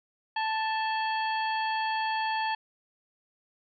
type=harmonic tone with a mistuned harmonic; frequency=880 Hz; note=A5; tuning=in tune; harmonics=1 / 2 / 3 / 4 / 5; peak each=-28 / -34 / -38 / -40 / -42 dBFS; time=0.36-2.55 s; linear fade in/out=5 ms; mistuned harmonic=4; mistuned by=-120 cents; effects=none